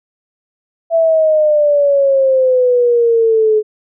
sine exponential sweep, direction down, 667 to 424.8 Hz, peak -8 dBFS, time 0.9-3.63 s, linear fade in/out 50 ms, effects none

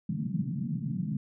white band-pass noise, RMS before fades -32 dBFS, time 0.09-1.17 s, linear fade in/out 5 ms, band 130 to 220 Hz, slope 48 dB/octave, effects none

